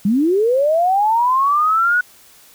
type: linear sweep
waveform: sine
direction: up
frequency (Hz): 187.4 to 1480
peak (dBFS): -12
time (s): 0.05-2.01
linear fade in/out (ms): 5
effects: white hiss -47 dBFS RMS until 2.54 s